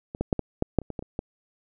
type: clicks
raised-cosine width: 2 ms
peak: -21 / -12 / -8 / -13 / -9 / -6 / -29 / -20 / -18 / -25 / -15 dBFS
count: 11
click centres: 0.149 / 0.21 / 0.328 / 0.393 / 0.624 / 0.787 / 0.817 / 0.903 / 0.992 / 1.025 / 1.191 s
effects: none